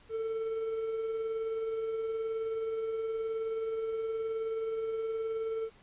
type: tone with tremolo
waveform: triangle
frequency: 446.5 Hz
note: A4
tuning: 25 cents sharp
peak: -28 dBFS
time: 0.09-5.7 s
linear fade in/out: 50 ms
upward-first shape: triangle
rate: 19 Hz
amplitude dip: 35%
effects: pink hiss -60 dBFS RMS until 5.82 s + resampled to 8000 Hz